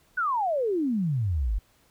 sine exponential sweep, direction down, 1530 to 44.92 Hz, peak -23 dBFS, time 0.17-1.59 s, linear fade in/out 10 ms, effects pink hiss -63 dBFS RMS until 1.9 s

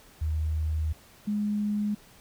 sine tone pair in turn, 78 / 208.2 Hz, D#2 / G#3, +5 / +5 cents, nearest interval octave + perfect fourth, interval 1700 cents, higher second, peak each -25 dBFS, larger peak neither, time 0.21-0.93 / 1.27-1.95 s, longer first, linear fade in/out 10 ms, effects pink hiss -55 dBFS RMS until 2.2 s

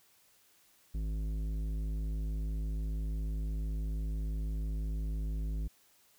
sine tone with tanh clipping, 53 Hz, G#1, 36 cents sharp, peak -34 dBFS, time 0.94-5.68 s, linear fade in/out 10 ms, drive 12 dB, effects white hiss -66 dBFS RMS until 6.18 s

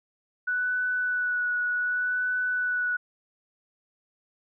sine tone with vibrato, 1480 Hz, F#6, in tune, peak -24 dBFS, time 0.47-2.97 s, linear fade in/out 10 ms, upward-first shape sine, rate 0.66 Hz, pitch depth 17 cents each way, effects none

